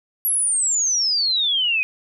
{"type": "exponential sweep", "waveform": "sine", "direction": "down", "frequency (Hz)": [11620, 2467], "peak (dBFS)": -17, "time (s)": [0.25, 1.83], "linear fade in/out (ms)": 0, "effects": []}